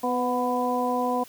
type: harmonic tone with a mistuned harmonic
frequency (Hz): 249.2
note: B3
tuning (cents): +16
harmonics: 1 / 2 / 3 / 4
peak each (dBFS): -28 / -28 / -28 / -28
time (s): 0.03-1.24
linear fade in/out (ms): 10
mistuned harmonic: 3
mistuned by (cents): -27
effects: white hiss -49 dBFS RMS until 1.28 s